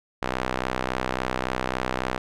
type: tone with band-pass filter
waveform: sawtooth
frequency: 63.6 Hz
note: C2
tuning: 48 cents flat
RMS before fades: -28 dBFS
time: 0.22-2.18 s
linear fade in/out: 5 ms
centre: 1200 Hz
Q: 0.6
effects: none